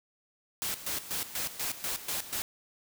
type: noise with tremolo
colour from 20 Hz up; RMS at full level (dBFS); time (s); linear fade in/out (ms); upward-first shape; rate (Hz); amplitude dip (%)
white; -33; 0.62-2.42; 0; square; 4.1; 75
effects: none